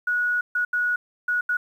sine tone bursts at uneven times, 1460 Hz, F#6, 24 cents flat, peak -20 dBFS, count 5, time 0.07-0.41 / 0.55-0.65 / 0.73-0.96 / 1.28-1.41 / 1.49-1.57 s, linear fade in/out 5 ms, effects 9-bit

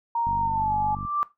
sine tone with pitch glide, 932.3 to 850 Hz, A#5 to G#5, 0 to +40 cents, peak -22 dBFS, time 0.15-0.95 s, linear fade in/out 5 ms, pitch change -160 cents, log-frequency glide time 0.39-0.75 s
click train, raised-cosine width 5 ms, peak -23 dBFS, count 39, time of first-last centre 0.27-1.05 s, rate 48.7 Hz
sine tone with exponential growth, 1174.7 Hz, D6, in tune, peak -19 dBFS, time 0.58-1.23 s, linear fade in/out 0 ms, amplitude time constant 140 ms
effects noise-tail reverb RT60 0.2 s tail -17 dB re dry

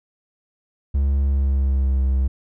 triangle tone with pitch glide, 69.3 to 65.98 Hz, C#2 to C2, 0 to +15 cents, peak -14 dBFS, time 0.94-2.28 s, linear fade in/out 10 ms, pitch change -85 cents, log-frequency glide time 1.21-2.03 s, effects none

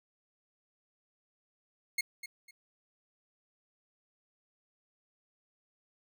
sawtooth tone with echo, 2159 Hz, C#7, 46 cents flat, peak -25 dBFS, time 1.98-2.01 s, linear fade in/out 5 ms, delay 250 ms, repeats 2, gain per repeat -12 dB, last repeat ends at 2.51 s, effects none

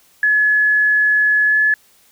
sine tone with pitch glide, 1703 to 1714.8 Hz, G#6 to A6, +43 to -45 cents, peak -11 dBFS, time 0.23-1.74 s, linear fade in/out 2 ms, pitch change +12 cents, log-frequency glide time 1.46-1.56 s, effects white hiss -53 dBFS RMS until 2.11 s

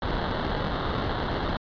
pink noise with sample-and-hold, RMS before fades -28 dBFS, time 0.02-1.57 s, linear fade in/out 2 ms, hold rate 2450 Hz, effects resampled to 11025 Hz

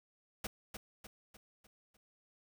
pink noise with echo, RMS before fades -39 dBFS, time 0.44-0.47 s, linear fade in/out 5 ms, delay 300 ms, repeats 5, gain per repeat -6 dB, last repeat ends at 1.97 s, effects none

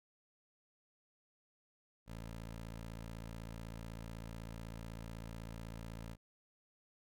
15% pulse tone, 56 Hz, A1, 31 cents sharp, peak -39 dBFS, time 2.06-6.17 s, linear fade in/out 50 ms, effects none

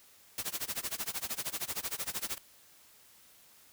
white noise with tremolo, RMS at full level -34 dBFS, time 0.38-2.38 s, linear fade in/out 0 ms, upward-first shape sine, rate 13 Hz, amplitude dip 95%, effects white hiss -60 dBFS RMS until 3.72 s

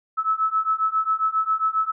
sine beating tone pair, 1298 / 1305.4 Hz, E6 / E6, -27 / -17 cents, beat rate 7.4 Hz, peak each -23 / -22 dBFS, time 0.17-1.92 s, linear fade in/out 20 ms, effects none

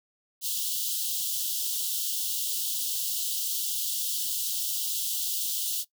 white high-pass noise, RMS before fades -30 dBFS, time 0.41-5.85 s, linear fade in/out 50 ms, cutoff 2900 Hz, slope 96 dB/octave, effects noise-tail reverb RT60 0.1 s tail -18 dB re dry

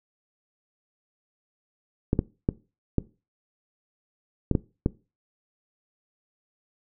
clicks, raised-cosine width 3 ms, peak -8 dBFS, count 7, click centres 2.131 / 2.191 / 2.489 / 2.983 / 4.513 / 4.552 / 4.861 s, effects noise-tail reverb RT60 0.3 s tail -20 dB re dry

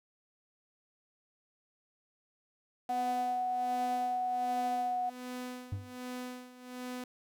sawtooth tone with tremolo, 250.2 Hz, B3, 23 cents sharp, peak -34 dBFS, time 2.89-7.04 s, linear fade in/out 2 ms, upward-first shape sine, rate 1.3 Hz, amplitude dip 80%
sine tone with pitch glide, 741 to 734.2 Hz, F#5 to F#5, +2 to -14 cents, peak -30 dBFS, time 2.89-5.1 s, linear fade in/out 10 ms, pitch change -16 cents, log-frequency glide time 4.2-4.94 s
triangle tone with exponential decay, 99 Hz, G2, 18 cents sharp, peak -28 dBFS, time 5.72-5.98 s, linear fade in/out 5 ms, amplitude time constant 55 ms
effects none

